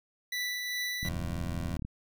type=tone with tremolo; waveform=25% pulse; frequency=1975.5 Hz; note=B6; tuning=in tune; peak=-27 dBFS; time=0.32-1.09 s; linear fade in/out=5 ms; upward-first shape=triangle; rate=2.5 Hz; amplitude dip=35%
type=click train; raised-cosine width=5 ms; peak=-25 dBFS; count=31; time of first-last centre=1.03-1.85 s; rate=36.6 Hz
type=tone; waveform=20% pulse; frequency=85.5 Hz; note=F2; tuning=36 cents flat; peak=-30 dBFS; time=1.05-1.77 s; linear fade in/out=0 ms
effects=none